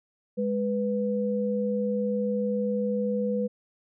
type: tone pair together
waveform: sine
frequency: 206.6 / 493.9 Hz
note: G#3 / B4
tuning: -9 / 0 cents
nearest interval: octave + minor third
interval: 1509 cents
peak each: -27 dBFS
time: 0.37-3.48 s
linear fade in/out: 20 ms
effects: none